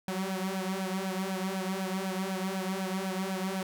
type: tone with flanger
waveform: sawtooth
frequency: 189.4 Hz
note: F#3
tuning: 41 cents sharp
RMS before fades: -33 dBFS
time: 0.08-3.63 s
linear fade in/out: 2 ms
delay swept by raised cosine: 1.2 to 4.4 ms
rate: 4 Hz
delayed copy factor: +0.8
effects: none